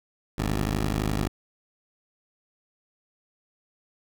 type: tone pair together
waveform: 10% pulse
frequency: 51.72 / 73.3 Hz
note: G#1 / D2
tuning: -6 / -3 cents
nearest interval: tritone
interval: 603 cents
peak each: -17 / -24 dBFS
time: 0.38-1.28 s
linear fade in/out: 5 ms
effects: none